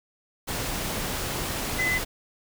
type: tone in noise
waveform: sine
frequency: 2022 Hz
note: B6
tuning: 40 cents sharp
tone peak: -23 dBFS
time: 1.78-1.99 s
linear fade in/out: 20 ms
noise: pink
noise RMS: -30 dBFS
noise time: 0.47-2.05 s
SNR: +4 dB
effects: none